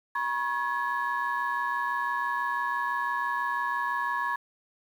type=tone cluster; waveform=sine; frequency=965 / 1091 / 1695 Hz; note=B5 / C#6 / G#6; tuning=-40 / -28 / +35 cents; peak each=-30 dBFS; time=0.15-4.36 s; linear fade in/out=5 ms; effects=tanh soft clip ceiling -20 dBFS + 9-bit